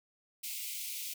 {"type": "high-pass noise", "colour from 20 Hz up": "white", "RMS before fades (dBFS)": -40, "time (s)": [0.43, 1.14], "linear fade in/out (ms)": 10, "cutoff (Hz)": 2100, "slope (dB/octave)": 96, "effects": []}